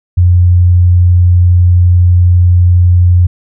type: tone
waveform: sine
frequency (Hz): 88.8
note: F2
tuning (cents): +29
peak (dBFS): -3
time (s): 0.17-3.27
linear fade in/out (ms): 10
effects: none